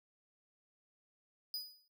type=tone with exponential decay; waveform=45% pulse; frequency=4955 Hz; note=D#8; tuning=8 cents flat; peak=-35 dBFS; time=1.54-1.88 s; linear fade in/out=1 ms; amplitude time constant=72 ms; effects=noise-tail reverb RT60 0.1 s tail -17 dB re dry